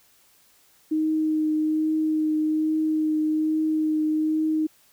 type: tone with vibrato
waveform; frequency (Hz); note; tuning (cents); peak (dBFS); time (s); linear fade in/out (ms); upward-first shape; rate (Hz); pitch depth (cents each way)
sine; 311.1; D#4; 0; -20; 0.91-4.67; 10; triangle; 1.2; 15
effects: white hiss -59 dBFS RMS until 4.92 s